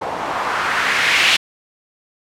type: noise with low-pass filter sweep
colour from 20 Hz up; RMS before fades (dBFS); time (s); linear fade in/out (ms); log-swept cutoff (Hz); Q
blue; -18; 0.01-1.37; 10; 720 to 2900; 1.9
effects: none